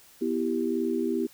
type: chord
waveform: sine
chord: E minor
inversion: second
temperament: equal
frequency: 246.9 / 329.6 / 392 Hz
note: B3 / E4 / G4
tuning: 0 / 0 / 0 cents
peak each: -29 dBFS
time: 0.21-1.27 s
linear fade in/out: 10 ms
effects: white hiss -55 dBFS RMS until 1.33 s